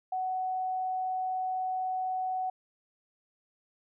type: tone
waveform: sine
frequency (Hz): 746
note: F#5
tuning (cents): +14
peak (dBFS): -29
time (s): 0.12-2.5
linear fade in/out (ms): 5
effects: none

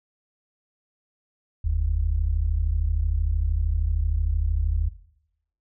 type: tone pair together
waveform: sine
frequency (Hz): 44.73 / 77.78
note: F1 / D#2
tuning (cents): +42 / 0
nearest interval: minor seventh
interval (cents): 958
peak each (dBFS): -23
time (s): 1.64-4.89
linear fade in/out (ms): 10
effects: noise-tail reverb RT60 0.8 s tail -18 dB re dry

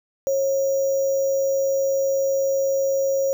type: tone with sample-and-hold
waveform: sine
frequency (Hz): 544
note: C#5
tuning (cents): -33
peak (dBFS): -18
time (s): 0.27-3.33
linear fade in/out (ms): 0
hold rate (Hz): 6300
effects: none

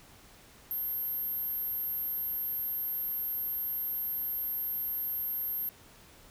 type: tone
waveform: sine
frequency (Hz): 12770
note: G9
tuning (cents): +31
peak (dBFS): -31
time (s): 0.71-5.69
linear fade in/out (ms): 0
effects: pink hiss -56 dBFS RMS until 6.3 s

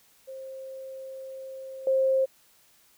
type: tone with level steps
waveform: sine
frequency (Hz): 530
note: C5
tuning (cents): +22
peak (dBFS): -37 / -20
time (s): 0.27-2.26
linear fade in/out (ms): 20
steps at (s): 1.87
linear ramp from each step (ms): 2
effects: white hiss -61 dBFS RMS until 2.97 s

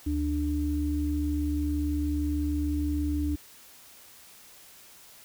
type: tone pair together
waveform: sine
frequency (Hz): 73.9 / 295.6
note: D2 / D4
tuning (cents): +11 / +11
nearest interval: 2 octaves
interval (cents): 2400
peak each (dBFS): -28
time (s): 0.06-3.36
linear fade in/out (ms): 10
effects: white hiss -52 dBFS RMS until 5.24 s

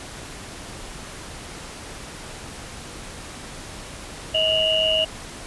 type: tone cluster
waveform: sine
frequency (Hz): 634 / 2829 / 2935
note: D#5 / F7 / F#7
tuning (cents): +32 / +22 / -15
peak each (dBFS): -22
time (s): 4.34-5.05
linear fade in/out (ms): 10
effects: pink hiss -37 dBFS RMS until 5.46 s + resampled to 24000 Hz

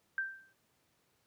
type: tone with exponential decay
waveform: sine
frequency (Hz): 1568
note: G6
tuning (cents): 0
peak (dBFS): -29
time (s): 0.18-0.53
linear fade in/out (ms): 1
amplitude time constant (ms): 76
effects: pink hiss -74 dBFS RMS until 1.26 s + high-pass 100 Hz 12 dB/octave

